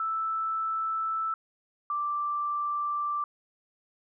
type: tone pair in turn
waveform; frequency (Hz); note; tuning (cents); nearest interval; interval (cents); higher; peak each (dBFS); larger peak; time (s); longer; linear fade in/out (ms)
sine; 1318.5 / 1174.6; E6 / D6; 0 / 0; major second; 200; first; -27; neither; 0-1.34 / 1.9-3.24; neither; 2
effects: none